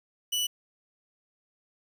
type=tone; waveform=sawtooth; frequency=2960 Hz; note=F#7; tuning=in tune; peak=-23 dBFS; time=0.32-0.47 s; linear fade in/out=10 ms; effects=9-bit